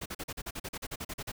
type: noise bursts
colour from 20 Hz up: pink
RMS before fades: -38 dBFS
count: 15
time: 0.01-1.319 s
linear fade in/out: 10 ms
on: 49 ms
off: 41 ms
effects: none